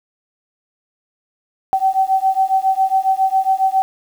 sine beating tone pair, 763 / 770.3 Hz, G5 / G5, -47 / -30 cents, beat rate 7.3 Hz, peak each -16 dBFS, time 1.73-3.82 s, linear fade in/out 0 ms, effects 7-bit

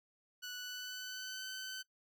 15% pulse tone with pitch glide, 1480 to 1523.4 Hz, F#6 to G6, 0 to -50 cents, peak -36 dBFS, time 0.42-1.83 s, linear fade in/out 20 ms, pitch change +50 cents, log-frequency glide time 0.55-1.46 s, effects noise-tail reverb RT60 0.1 s tail -18 dB re dry

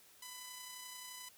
5% pulse tone with amplitude modulation, 1000 Hz, B5, 21 cents sharp, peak -34 dBFS, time 0.22-1.29 s, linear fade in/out 5 ms, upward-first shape sine, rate 31.5 Hz, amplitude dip 30%, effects white hiss -63 dBFS RMS until 1.37 s

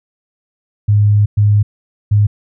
sine tone bursts at uneven times, 103.83 Hz, G#2, in tune, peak -7 dBFS, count 3, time 0.88-1.26 / 1.37-1.63 / 2.11-2.27 s, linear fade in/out 10 ms, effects none

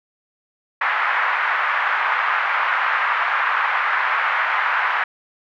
pink band-pass noise, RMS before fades -20 dBFS, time 0.81-5.04 s, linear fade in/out 5 ms, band 1000 to 2000 Hz, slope 24 dB/octave, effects none

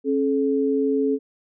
sine tone pair together, 271.5 / 430 Hz, C#4 / A4, -36 / -40 cents, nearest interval minor sixth, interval 796 cents, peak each -21 dBFS, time 0.04-1.19 s, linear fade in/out 50 ms, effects none

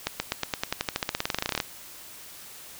accelerating click train, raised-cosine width 0.2 ms, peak -8 dBFS, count 25, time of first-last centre 0.07-1.602 s, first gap 130 ms, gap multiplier 0.93, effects white hiss -45 dBFS RMS until 2.79 s

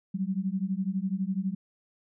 sine beating tone pair, 185 / 197 Hz, F#3 / G3, 0 / +9 cents, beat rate 12 Hz, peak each -30 dBFS, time 0.14-1.55 s, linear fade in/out 10 ms, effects none

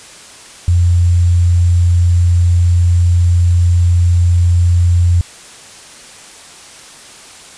sine tone with sample-and-hold, 87.31 Hz, F2, in tune, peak -7 dBFS, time 0.68-5.21 s, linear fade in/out 0 ms, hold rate 7350 Hz, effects white hiss -36 dBFS RMS until 7.57 s + resampled to 22050 Hz

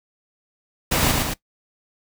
pink noise with echo, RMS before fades -20 dBFS, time 0.91-1.12 s, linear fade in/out 10 ms, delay 110 ms, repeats 2, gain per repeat -3 dB, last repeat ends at 1.34 s, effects noise-tail reverb RT60 0.1 s tail -19 dB re dry

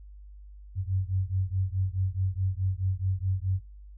sine beating tone pair, 92.5 / 97.2 Hz, F#2 / G2, 0 / -14 cents, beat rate 4.7 Hz, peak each -28 / -29 dBFS, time 0.75-3.61 s, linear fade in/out 50 ms, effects noise-tail reverb RT60 0.4 s tail -25 dB re dry + added 50 Hz sine -44 dBFS peak until 3.97 s

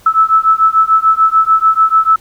sine beating tone pair, 1306 / 1312.8 Hz, E6 / E6, -17 / -8 cents, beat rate 6.8 Hz, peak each -10 dBFS, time 0.06-2.16 s, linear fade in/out 5 ms, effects pink hiss -45 dBFS RMS until 2.2 s

